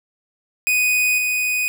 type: tone with level steps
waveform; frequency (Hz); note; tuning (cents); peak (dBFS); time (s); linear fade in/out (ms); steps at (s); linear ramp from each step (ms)
45% pulse; 2489; D#7; 0; -15 / -18; 0.67-1.68; 0; 1.18; 2
effects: none